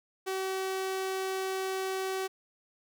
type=tone; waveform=sawtooth; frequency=380.5 Hz; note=F#4; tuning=48 cents sharp; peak=-27 dBFS; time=0.26-2.28 s; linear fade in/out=20 ms; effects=none